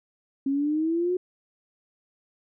sine exponential sweep, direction up, 269.6 to 368.7 Hz, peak -22 dBFS, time 0.46-1.17 s, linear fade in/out 5 ms, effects none

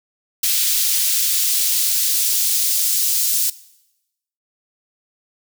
white noise with high-pass filter sweep, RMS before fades -18 dBFS, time 0.43-3.5 s, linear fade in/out 5 ms, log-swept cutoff 3300 to 5200 Hz, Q 0.88, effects noise-tail reverb RT60 0.9 s tail -19 dB re dry

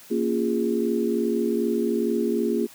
sine chord, Bb minor seventh, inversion none, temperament equal with one note detuned, 233.1 / 277.2 / 349.2 / 411.7 Hz, Bb3 / Db4 / F4 / Ab4, 0 / 0 / 0 / -15 cents, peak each -25 / -30 / -26 / -26 dBFS, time 0.1-2.67 s, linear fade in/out 20 ms, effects white hiss -48 dBFS RMS until 2.74 s + high-pass 80 Hz 12 dB/octave

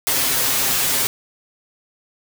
white noise with comb filter, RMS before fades -19 dBFS, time 0.07-1.07 s, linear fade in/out 0 ms, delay 7.5 ms, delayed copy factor +0.8, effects none

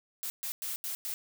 blue noise bursts at uneven times, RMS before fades -36 dBFS, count 5, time 0.23-0.3 / 0.43-0.52 / 0.62-0.76 / 0.84-0.95 / 1.05-1.14 s, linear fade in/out 0 ms, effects none

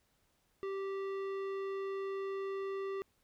sine tone with tanh clipping, 390 Hz, G4, 9 cents flat, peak -38 dBFS, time 0.63-3.02 s, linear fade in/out 0 ms, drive 14 dB, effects pink hiss -75 dBFS RMS until 3.23 s

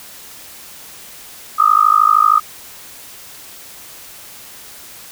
sine tone with amplitude modulation, 1238 Hz, D#6, 9 cents flat, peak -4 dBFS, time 1.58-2.4 s, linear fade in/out 20 ms, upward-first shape sine, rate 53 Hz, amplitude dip 100%, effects white hiss -37 dBFS RMS until 5.11 s

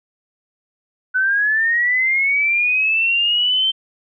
sine linear sweep, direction up, 1492 to 3126 Hz, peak -14 dBFS, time 1.14-3.72 s, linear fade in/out 20 ms, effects none

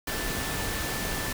sine tone in noise, 1760 Hz, A6, in tune, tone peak -38 dBFS, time 0.07-1.33 s, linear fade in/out 5 ms, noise pink, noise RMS -31 dBFS, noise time 0.07-1.33 s, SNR -10 dB, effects none

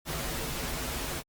pink noise with comb filter, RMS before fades -34 dBFS, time 0.05-1.23 s, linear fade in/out 50 ms, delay 10 ms, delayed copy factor -0.65, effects Opus 48 kbps

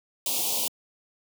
white band-stop noise, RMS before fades -27 dBFS, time 0.26-0.68 s, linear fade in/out 2 ms, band 1000 to 2600 Hz, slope 48 dB/octave, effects high-pass 200 Hz 12 dB/octave

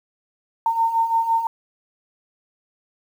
sine beating tone pair, 907 / 912.9 Hz, A#5 / A#5, -48 / -36 cents, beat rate 5.9 Hz, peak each -24 / -18 dBFS, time 0.66-1.47 s, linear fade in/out 2 ms, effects 8-bit

